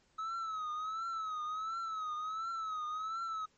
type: tone with vibrato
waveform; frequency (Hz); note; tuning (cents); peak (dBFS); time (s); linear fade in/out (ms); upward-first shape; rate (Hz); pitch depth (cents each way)
triangle; 1288; E6; -41; -34; 0.18-3.46; 10; triangle; 1.4; 100
effects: pink hiss -71 dBFS RMS until 3.57 s + MP3 32 kbps